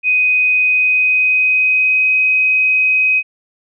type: tone with pitch glide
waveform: sine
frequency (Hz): 2502 to 2522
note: D#7 to D#7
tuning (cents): +9 to +23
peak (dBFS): -10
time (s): 0.03-3.23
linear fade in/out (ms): 50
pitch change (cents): +14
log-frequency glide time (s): 0.62-2.15
effects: none